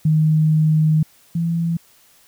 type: tone pair in turn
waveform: sine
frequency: 155.8 / 167.49 Hz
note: D#3 / E3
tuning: +3 / +28 cents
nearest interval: minor second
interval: 125 cents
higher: second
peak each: -12 / -17 dBFS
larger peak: first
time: 0.05-1.03 / 1.35-1.77 s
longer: first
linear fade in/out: 5 ms
effects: white hiss -53 dBFS RMS until 2.27 s